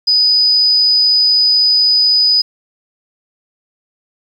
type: tone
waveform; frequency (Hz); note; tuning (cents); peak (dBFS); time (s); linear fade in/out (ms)
sine; 4978; D#8; 0; -8; 0.07-2.42; 10
effects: 7-bit